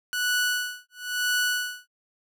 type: tone with tremolo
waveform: sawtooth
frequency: 1477 Hz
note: F#6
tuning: 3 cents flat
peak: -18 dBFS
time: 0.13-1.88 s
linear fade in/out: 0 ms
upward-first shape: sine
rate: 1 Hz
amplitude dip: 100%
effects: none